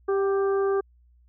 harmonic tone with a mistuned harmonic, 393.4 Hz, G4, 6 cents sharp, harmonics 1 / 2 / 3 / 4, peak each -21 / -35 / -33 / -40 dBFS, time 0.08-0.81 s, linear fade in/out 10 ms, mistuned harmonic 2, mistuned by -31 cents, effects added 60 Hz sine -55 dBFS peak until 1.28 s

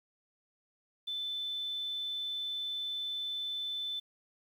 sine tone, 3520 Hz, A7, in tune, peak -34 dBFS, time 1.07-4 s, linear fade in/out 10 ms, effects 10-bit

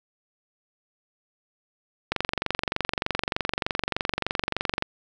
click train, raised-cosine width 0.3 ms, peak -8 dBFS, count 64, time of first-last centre 2.12-4.824 s, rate 23.3 Hz, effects none

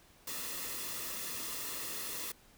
white noise with comb filter, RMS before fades -40 dBFS, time 0.27-2.32 s, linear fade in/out 5 ms, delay 1.3 ms, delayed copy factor -0.55, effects pink hiss -62 dBFS RMS until 2.57 s

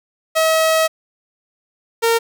sawtooth tone pair in turn, 641 / 459.8 Hz, E5 / A#4, -49 / -24 cents, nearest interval tritone, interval 575 cents, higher first, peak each -9 dBFS, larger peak neither, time 0.35-0.88 / 2.02-2.19 s, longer first, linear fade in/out 20 ms, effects none

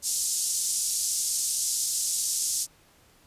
pink band-pass noise, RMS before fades -28 dBFS, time 0.02-2.67 s, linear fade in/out 50 ms, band 5800 to 10000 Hz, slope 24 dB/octave, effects pink hiss -59 dBFS RMS until 3.26 s + resampled to 32000 Hz

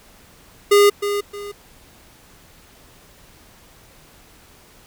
square tone with echo, 407.8 Hz, G#4, 32 cents flat, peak -10 dBFS, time 0.71-0.9 s, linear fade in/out 10 ms, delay 310 ms, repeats 2, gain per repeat -10 dB, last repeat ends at 1.52 s, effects pink hiss -49 dBFS RMS until 4.86 s

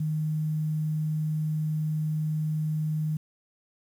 sine tone with quantisation, 154.7 Hz, D#3, 10 cents flat, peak -25 dBFS, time 0-3.17 s, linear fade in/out 5 ms, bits 9, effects none

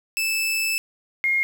sawtooth / sine tone pair in turn, 2629 / 2138 Hz, E7 / C7, -5 / +37 cents, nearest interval major third, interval 358 cents, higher first, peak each -18 dBFS, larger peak neither, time 0.17-0.78 / 1.24-1.43 s, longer first, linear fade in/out 0 ms, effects 8-bit

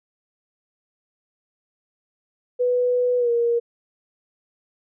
sine tone with pitch glide, 493.9 to 470.8 Hz, B4 to A#4, 0 to +17 cents, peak -17 dBFS, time 2.59-3.6 s, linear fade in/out 20 ms, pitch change -83 cents, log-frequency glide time 3.18-3.3 s, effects none

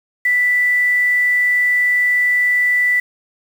sine tone with quantisation, 1975.5 Hz, B6, in tune, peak -12 dBFS, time 0.25-3 s, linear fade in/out 5 ms, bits 6, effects none

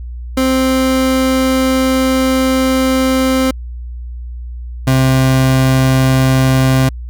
30% pulse tone pair in turn, 261.6 / 131.44 Hz, C4 / C3, 0 / +8 cents, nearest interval octave, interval 1192 cents, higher first, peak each -8 / -6 dBFS, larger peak second, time 0.37-3.51 / 4.87-6.89 s, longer first, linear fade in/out 5 ms, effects added 60 Hz sine -23 dBFS peak until 7.09 s

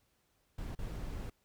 brown noise with dropouts, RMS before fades -40 dBFS, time 0.58-1.3 s, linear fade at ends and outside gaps 5 ms, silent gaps 0.751-0.788 s, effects pink hiss -75 dBFS RMS until 1.44 s

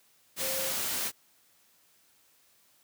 sine tone in noise, 531 Hz, C5, 25 cents sharp, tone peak -36 dBFS, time 0.39-0.73 s, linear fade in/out 50 ms, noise white, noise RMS -32 dBFS, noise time 0.36-1.12 s, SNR -7 dB, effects white hiss -65 dBFS RMS until 2.83 s + high-pass 80 Hz 12 dB/octave

